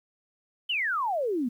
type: exponential sweep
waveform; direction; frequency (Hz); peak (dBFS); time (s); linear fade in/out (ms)
sine; down; 3136 to 225.3; -25; 0.69-1.49; 10
effects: 10-bit